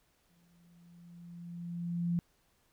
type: tone with exponential growth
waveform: sine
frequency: 172.2 Hz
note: F3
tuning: 24 cents flat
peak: -27 dBFS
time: 0.3-2.19 s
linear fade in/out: 0 ms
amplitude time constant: 410 ms
effects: pink hiss -72 dBFS RMS until 2.72 s